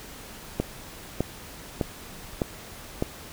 click train, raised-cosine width 2 ms, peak -10 dBFS, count 5, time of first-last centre 0.6-3.024 s, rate 1.65 Hz, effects pink hiss -43 dBFS RMS until 3.32 s

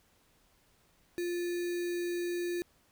sine tone with sample-and-hold, 349.3 Hz, F4, in tune, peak -31 dBFS, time 1.18-2.62 s, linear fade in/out 0 ms, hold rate 2100 Hz, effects pink hiss -68 dBFS RMS until 2.91 s

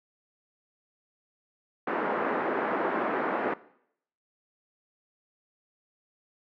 pink band-pass noise, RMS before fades -29 dBFS, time 1.87-3.54 s, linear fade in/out 5 ms, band 260 to 1700 Hz, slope 24 dB/octave, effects noise-tail reverb RT60 0.7 s tail -19 dB re dry

